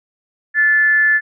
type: tone with frequency modulation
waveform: sine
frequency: 1741 Hz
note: A6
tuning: 19 cents flat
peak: -10 dBFS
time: 0.54-1.21 s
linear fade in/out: 50 ms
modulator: 328 Hz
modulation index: 0.24
effects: none